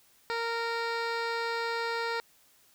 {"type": "tone with low-pass filter", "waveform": "15% pulse", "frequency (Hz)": 462.9, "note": "A#4", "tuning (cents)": -12, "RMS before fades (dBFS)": -32, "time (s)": [0.3, 2.2], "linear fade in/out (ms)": 0, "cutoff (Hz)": 4000, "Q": 1.5, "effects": ["white hiss -63 dBFS RMS until 2.74 s"]}